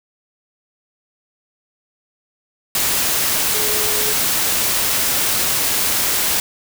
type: tone in noise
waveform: sine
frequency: 426.5 Hz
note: G#4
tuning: 46 cents sharp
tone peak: -27 dBFS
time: 3.54-4.13 s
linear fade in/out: 2 ms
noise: white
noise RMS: -18 dBFS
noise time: 2.75-6.4 s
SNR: -12 dB
effects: none